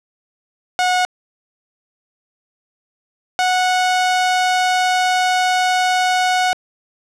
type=tone pair in turn; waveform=sawtooth; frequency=730 / 735.5 Hz; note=F#5 / F#5; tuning=-24 / -11 cents; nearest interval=unison; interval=13 cents; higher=second; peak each=-10 dBFS; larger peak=neither; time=0.79-1.05 / 3.39-6.53 s; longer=second; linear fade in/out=0 ms; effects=low-pass 7000 Hz 12 dB/octave